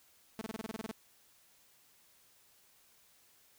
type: tone bursts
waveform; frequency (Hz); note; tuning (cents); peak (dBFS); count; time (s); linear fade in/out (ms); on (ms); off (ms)
sawtooth; 220; A3; 0; -34; 11; 0.39-0.913; 0; 23; 27
effects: white hiss -66 dBFS RMS until 3.58 s